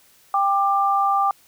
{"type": "tone pair together", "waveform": "sine", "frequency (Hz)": [792, 1186.7], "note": ["G5", "D6"], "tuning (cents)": [18, 18], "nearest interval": "perfect fifth", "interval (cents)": 700, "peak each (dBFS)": -19, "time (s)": [0.34, 1.31], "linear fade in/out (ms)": 2, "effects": ["white hiss -55 dBFS RMS until 1.47 s"]}